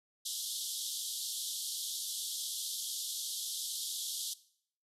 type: band-pass noise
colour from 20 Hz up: pink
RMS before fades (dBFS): -39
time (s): 0.25-4.34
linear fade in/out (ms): 10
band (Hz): 3200 to 13000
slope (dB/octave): 96
effects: noise-tail reverb RT60 0.6 s tail -18 dB re dry